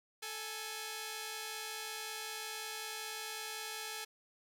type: tone pair together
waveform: 5% pulse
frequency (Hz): 438 / 830.6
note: A4 / G#5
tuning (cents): -8 / 0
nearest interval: major seventh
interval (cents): 1108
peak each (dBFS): -32 / -32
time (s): 0.22-4.05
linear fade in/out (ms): 10
effects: none